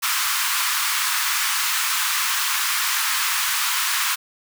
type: high-pass noise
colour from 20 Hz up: pink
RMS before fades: -22 dBFS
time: 0.02-4.16 s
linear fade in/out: 20 ms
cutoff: 1000 Hz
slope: 48 dB/octave
effects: none